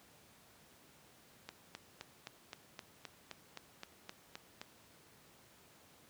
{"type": "click train", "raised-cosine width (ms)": 0.2, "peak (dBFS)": -27, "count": 13, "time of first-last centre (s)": [1.49, 4.615], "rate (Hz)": 3.84, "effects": ["pink hiss -63 dBFS RMS until 6.09 s", "high-pass 100 Hz 12 dB/octave"]}